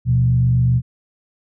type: tone with frequency modulation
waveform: sine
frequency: 123.4 Hz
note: B2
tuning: 1 cent flat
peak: -12 dBFS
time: 0.05-0.82 s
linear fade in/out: 50 ms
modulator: 47.9 Hz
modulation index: 0.56
effects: none